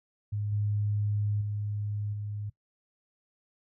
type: tone with level steps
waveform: sine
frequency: 103.83 Hz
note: G#2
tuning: in tune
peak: -29 / -26 / -30 / -33 dBFS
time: 0.32-2.5 s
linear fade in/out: 10 ms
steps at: 0.52 / 1.41 / 2.13 s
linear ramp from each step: 5 ms
effects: noise-tail reverb RT60 0.1 s tail -19 dB re dry